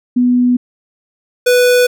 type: tone pair in turn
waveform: sine / square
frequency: 246.9 / 493.8 Hz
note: B3 / B4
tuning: 0 / 0 cents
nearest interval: octave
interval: 1200 cents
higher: second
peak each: -8 dBFS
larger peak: neither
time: 0.16-0.57 / 1.46-1.87 s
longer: neither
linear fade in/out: 10 ms
effects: none